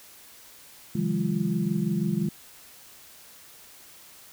sine tone cluster, 136.2 / 159.8 / 179.3 / 205.4 / 344 Hz, C#3 / D#3 / F3 / G#3 / F4, -30 / +47 / +46 / -19 / -26 cents, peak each -35 / -29 / -29 / -27 / -35 dBFS, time 0.95-2.29 s, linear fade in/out 5 ms, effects white hiss -50 dBFS RMS until 4.32 s

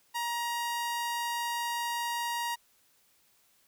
sawtooth tone, 945 Hz, A#5, 23 cents sharp, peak -27 dBFS, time 0.14-2.56 s, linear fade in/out 20 ms, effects white hiss -67 dBFS RMS until 3.67 s

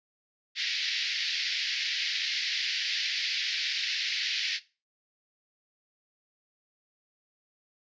white band-pass noise, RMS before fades -31 dBFS, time 0.55-4.6 s, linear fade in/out 50 ms, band 1800 to 5100 Hz, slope 48 dB/octave, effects noise-tail reverb RT60 0.3 s tail -18 dB re dry + resampled to 16000 Hz

